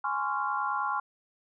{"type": "chord", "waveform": "sine", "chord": "Db major seventh", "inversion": "second", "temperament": "just", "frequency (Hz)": [831.5, 1039.4, 1108.7, 1385.9], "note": ["Ab5", "C6", "Db6", "F6"], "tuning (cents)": [2, -12, 0, -14], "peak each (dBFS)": -33, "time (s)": [0.04, 1], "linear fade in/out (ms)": 5, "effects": []}